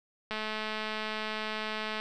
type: click train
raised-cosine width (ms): 0.3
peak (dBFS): -19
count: 366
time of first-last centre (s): 0.31-2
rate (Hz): 216
effects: none